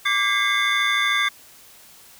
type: tone cluster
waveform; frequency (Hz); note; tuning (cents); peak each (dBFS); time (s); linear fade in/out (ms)
triangle; 1169 / 1611 / 2041 / 2154 / 3530; D6 / G6 / C7 / C7 / A7; -8 / +47 / -44 / +50 / +5; -23; 0.05-1.29; 10
effects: white hiss -48 dBFS RMS until 2.19 s